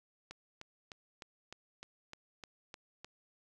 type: click train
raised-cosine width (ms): 0.2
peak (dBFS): -29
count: 10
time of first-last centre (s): 0.31-3.046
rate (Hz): 3.29
effects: none